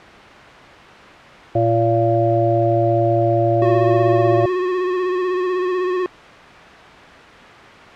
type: harmonic tone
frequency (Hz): 114.7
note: A#2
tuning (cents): -28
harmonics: 1 / 3 / 5 / 6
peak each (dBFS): -19 / -19 / -19 / -19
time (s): 1.55-4.46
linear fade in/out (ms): 5
type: tone with vibrato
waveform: square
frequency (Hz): 365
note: F#4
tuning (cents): -24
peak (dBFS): -18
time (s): 3.62-6.06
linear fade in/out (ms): 0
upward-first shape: sine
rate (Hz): 16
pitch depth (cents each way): 38
effects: white hiss -38 dBFS RMS until 7.95 s + low-pass 2000 Hz 12 dB/octave